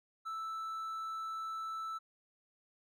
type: tone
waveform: triangle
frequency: 1318.5 Hz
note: E6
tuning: in tune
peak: -36 dBFS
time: 0.25-1.99 s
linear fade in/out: 20 ms
effects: none